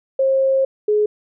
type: tone pair in turn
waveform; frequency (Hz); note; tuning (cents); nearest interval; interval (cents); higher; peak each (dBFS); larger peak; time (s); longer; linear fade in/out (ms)
sine; 535 / 421.1; C5 / G#4; +38 / +24; major third; 414; first; -13; neither; 0.19-0.65 / 0.88-1.06; first; 5
effects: none